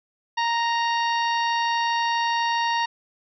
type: harmonic tone with a mistuned harmonic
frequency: 932.3 Hz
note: A#5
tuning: in tune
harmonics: 1 / 2 / 3 / 4 / 5 / 6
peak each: -22 / -28 / -32 / -34 / -36 / -38 dBFS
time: 0.37-2.86 s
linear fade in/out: 10 ms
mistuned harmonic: 5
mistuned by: -52 cents
effects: none